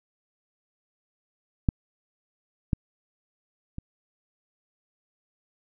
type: clicks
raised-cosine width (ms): 5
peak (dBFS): -8 / -10 / -22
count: 3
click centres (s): 1.688 / 2.732 / 3.784
effects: none